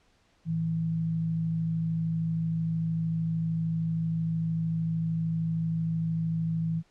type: tone pair together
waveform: sine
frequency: 110 / 163.13 Hz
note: A2 / E3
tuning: 0 / -18 cents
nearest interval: perfect fifth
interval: 682 cents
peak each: -38 / -26 dBFS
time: 0.45-6.83 s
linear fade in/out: 50 ms
effects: pink hiss -66 dBFS RMS until 6.9 s + low-pass 6000 Hz 12 dB/octave